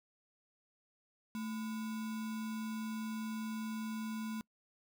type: tone with sample-and-hold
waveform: sine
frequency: 220 Hz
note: A3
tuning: in tune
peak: -37 dBFS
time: 1.35-4.41 s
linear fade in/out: 0 ms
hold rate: 1225 Hz
effects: noise-tail reverb RT60 0.1 s tail -25 dB re dry